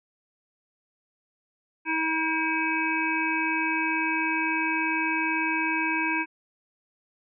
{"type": "harmonic tone with a mistuned harmonic", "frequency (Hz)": 320.2, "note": "D#4", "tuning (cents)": 50, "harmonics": [1, 3, 5, 7, 8], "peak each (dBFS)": [-30, -30, -30, -30, -30], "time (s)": [1.85, 6.26], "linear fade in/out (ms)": 50, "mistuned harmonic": 7, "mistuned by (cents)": 28, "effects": []}